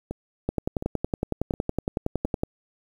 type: two click trains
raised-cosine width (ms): 2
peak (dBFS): -17 / -11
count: 4 / 22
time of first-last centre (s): 0.11-2.253 / 0.49-2.434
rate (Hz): 1.4 / 10.8
effects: 8-bit